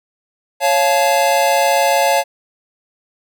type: chord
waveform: square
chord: Db augmented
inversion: none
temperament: just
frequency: 554.4 / 693 / 866.2 Hz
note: Db5 / F5 / A5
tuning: 0 / -14 / -27 cents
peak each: -17 dBFS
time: 0.6-2.24 s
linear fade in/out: 50 ms
effects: none